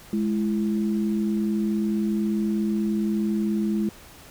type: tone pair together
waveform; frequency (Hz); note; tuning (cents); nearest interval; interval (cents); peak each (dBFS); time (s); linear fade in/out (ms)
sine; 210.6 / 335.1; G#3 / E4; +24 / +29; minor sixth; 805; -22 / -28; 0.13-3.89; 2
effects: pink hiss -47 dBFS RMS until 4.3 s